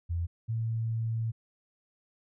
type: tone pair in turn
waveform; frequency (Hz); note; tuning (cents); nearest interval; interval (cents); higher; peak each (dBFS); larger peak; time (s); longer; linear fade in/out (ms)
sine; 85.2 / 113.33; F2 / A#2; -42 / -48; perfect fourth; 494; second; -28; neither; 0.09-0.27 / 0.48-1.32; second; 20
effects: none